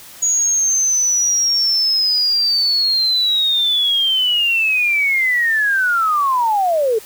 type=linear sweep; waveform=sine; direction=down; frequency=6770 to 420 Hz; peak=-13 dBFS; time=0.22-6.99 s; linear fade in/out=10 ms; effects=white hiss -39 dBFS RMS until 7.05 s